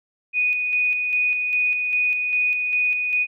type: tone with tremolo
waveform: sine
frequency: 2479 Hz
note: D#7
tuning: 7 cents flat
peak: -17 dBFS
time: 0.33-3.27 s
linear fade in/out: 50 ms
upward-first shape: square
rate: 2.5 Hz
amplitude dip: 35%
effects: none